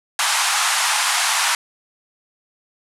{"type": "band-pass noise", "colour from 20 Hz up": "pink", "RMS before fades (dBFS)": -19, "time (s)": [0.19, 1.55], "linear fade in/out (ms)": 2, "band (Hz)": [780, 11000], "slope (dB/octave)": 48, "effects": []}